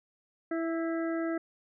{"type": "harmonic tone with a mistuned harmonic", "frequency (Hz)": 329.7, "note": "E4", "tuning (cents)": 0, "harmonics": [1, 2, 4, 5, 6], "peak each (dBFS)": [-30, -36, -42, -44, -46], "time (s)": [0.51, 1.38], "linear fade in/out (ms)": 5, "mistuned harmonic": 5, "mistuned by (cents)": -23, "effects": []}